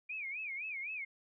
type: tone with vibrato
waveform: sine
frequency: 2349 Hz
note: D7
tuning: in tune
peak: -38 dBFS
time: 0.09-1.05 s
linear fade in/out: 10 ms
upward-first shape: sine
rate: 3.9 Hz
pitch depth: 180 cents each way
effects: none